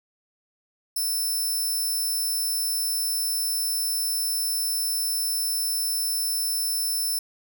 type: tone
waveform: 5% pulse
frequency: 5300 Hz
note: E8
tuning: 9 cents sharp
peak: -18 dBFS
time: 0.96-7.19 s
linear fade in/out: 5 ms
effects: none